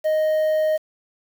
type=tone with quantisation; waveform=triangle; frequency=622 Hz; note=D#5; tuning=1 cent flat; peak=-15 dBFS; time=0.04-0.78 s; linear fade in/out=20 ms; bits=7; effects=none